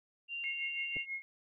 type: tone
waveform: sine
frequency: 2777 Hz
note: F7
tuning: 10 cents flat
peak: -37 dBFS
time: 0.28-1.06 s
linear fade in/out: 50 ms
type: tone with tremolo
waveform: sine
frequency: 2158 Hz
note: C#7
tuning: 47 cents flat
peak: -35 dBFS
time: 0.44-1.22 s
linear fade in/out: 0 ms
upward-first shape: sine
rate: 6.1 Hz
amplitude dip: 80%
type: clicks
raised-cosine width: 2 ms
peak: -39 / -33 dBFS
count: 2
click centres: 0.961 / 0.968 s
effects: none